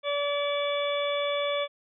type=harmonic tone; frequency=575 Hz; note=D5; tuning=37 cents flat; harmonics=1 / 2 / 3 / 4 / 5 / 6; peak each=-27 / -34 / -43 / -35 / -45 / -34 dBFS; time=0.03-1.68 s; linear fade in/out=50 ms; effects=none